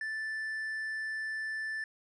triangle tone, 1760 Hz, A6, in tune, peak -32 dBFS, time 0.01-1.84 s, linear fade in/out 2 ms, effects resampled to 24000 Hz

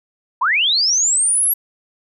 sine linear sweep, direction up, 886 to 11610 Hz, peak -13 dBFS, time 0.41-1.54 s, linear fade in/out 10 ms, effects none

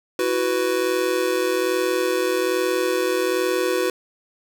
square chord, E suspended second, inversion none, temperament just, 329.6 / 370.8 / 494.4 Hz, E4 / F#4 / B4, 0 / +4 / +2 cents, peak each -28 / -23 / -24 dBFS, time 0.19-3.9 s, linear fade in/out 2 ms, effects none

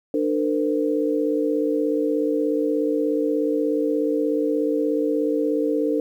sine tone cluster, 298.5 / 452.3 / 509 Hz, D4 / A4 / C5, +28 / +48 / -48 cents, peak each -22 / -23 / -26 dBFS, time 0.14-6 s, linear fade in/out 2 ms, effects 9-bit

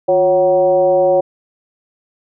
sine tone with frequency modulation, 553 Hz, C#5, 4 cents flat, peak -9 dBFS, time 0.08-1.21 s, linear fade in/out 10 ms, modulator 197 Hz, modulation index 0.79, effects none

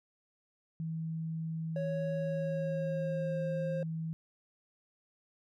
sine tone, 161.7 Hz, E3, 33 cents flat, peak -34 dBFS, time 0.8-4.13 s, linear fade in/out 0 ms
triangle tone with pitch glide, 554.4 to 532.1 Hz, C#5 to C5, 0 to +29 cents, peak -32 dBFS, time 1.76-3.83 s, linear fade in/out 2 ms, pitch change -71 cents, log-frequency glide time 2.13-3.41 s
effects none

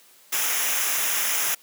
white noise with comb filter, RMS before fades -24 dBFS, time 0.32-1.55 s, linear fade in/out 10 ms, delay 0.23 ms, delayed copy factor -0.7, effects white hiss -54 dBFS RMS until 1.62 s + high-pass 200 Hz 12 dB/octave

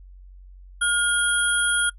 sine tone cluster, 1429 / 3270 / 9890 Hz, F6 / G#7 / D#9, +39 / -28 / -12 cents, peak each -20 / -27 / -24 dBFS, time 0.81-1.9 s, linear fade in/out 10 ms, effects noise-tail reverb RT60 0.1 s tail -25 dB re dry + added 46 Hz sine -42 dBFS peak until 1.98 s

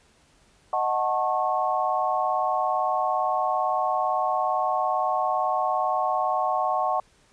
sine chord, D# half-diminished seventh, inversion none, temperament equal with one note detuned, 622.3 / 740 / 880 / 1092.2 Hz, D#5 / F#5 / A5 / C#6, 0 / 0 / 0 / -26 cents, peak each -29 / -25 / -29 / -27 dBFS, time 0.73-7 s, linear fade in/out 2 ms, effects pink hiss -60 dBFS RMS until 7.32 s + resampled to 22050 Hz

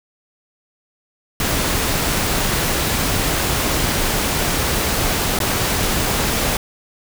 pink noise with dropouts, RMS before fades -19 dBFS, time 1.4-6.57 s, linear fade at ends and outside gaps 1 ms, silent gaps 5.389-5.402 s, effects none

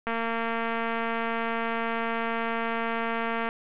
click train, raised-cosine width 0.5 ms, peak -15 dBFS, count 784, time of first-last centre 0.07-3.489 s, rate 229 Hz, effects resampled to 8000 Hz + 8-bit

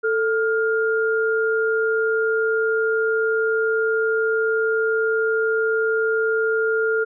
sine tone pair together, 443.6 / 1410 Hz, A4 / F6, +14 / +16 cents, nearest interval octave + minor sixth, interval 2002 cents, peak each -19 / -22 dBFS, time 0.03-7.05 s, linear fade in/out 20 ms, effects none

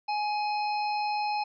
harmonic tone with a mistuned harmonic, 837 Hz, G#5, 13 cents sharp, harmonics 1 / 3 / 5 / 6, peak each -27 / -37 / -41 / -43 dBFS, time 0.08-1.44 s, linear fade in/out 10 ms, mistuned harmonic 6, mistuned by +60 cents, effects none

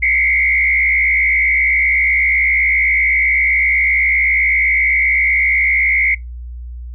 sine tone with frequency modulation, 2148 Hz, C7, 45 cents sharp, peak -11 dBFS, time 0.02-6.15 s, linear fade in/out 10 ms, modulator 67.8 Hz, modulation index 1.7, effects noise-tail reverb RT60 0.2 s tail -25 dB re dry + added 60 Hz sine -26 dBFS peak until 6.94 s

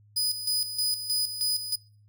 sawtooth tone with tremolo, 4978 Hz, D#8, in tune, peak -21 dBFS, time 0.16-1.76 s, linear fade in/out 10 ms, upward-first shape square, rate 3.2 Hz, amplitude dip 65%, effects noise-tail reverb RT60 0.5 s tail -26 dB re dry + added 104 Hz sine -55 dBFS peak until 2.08 s

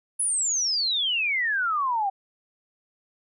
sine exponential sweep, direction down, 10548 to 762 Hz, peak -22 dBFS, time 0.19-2.1 s, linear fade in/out 10 ms, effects none

